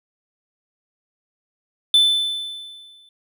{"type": "tone with exponential decay", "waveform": "triangle", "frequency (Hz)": 3520, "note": "A7", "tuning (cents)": 0, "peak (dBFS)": -8, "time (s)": [1.94, 3.09], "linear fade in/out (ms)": 2, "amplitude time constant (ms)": 250, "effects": []}